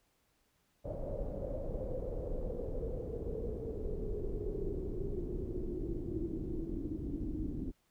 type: noise with low-pass filter sweep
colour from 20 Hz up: brown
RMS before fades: -38 dBFS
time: 0.84-7.72 s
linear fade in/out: 20 ms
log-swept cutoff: 590 to 290 Hz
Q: 8.3
effects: pink hiss -75 dBFS RMS until 7.9 s